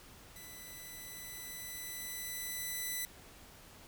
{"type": "tone with level ramp", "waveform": "5% pulse", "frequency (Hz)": 1992, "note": "B6", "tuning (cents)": 14, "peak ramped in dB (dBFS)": [-39, -25], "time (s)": [0.36, 3.05], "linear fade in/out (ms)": 0, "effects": ["pink hiss -56 dBFS RMS until 3.87 s"]}